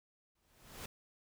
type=noise with exponential growth; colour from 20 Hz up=pink; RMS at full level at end=-43 dBFS; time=0.35-0.86 s; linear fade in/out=5 ms; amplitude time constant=110 ms; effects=none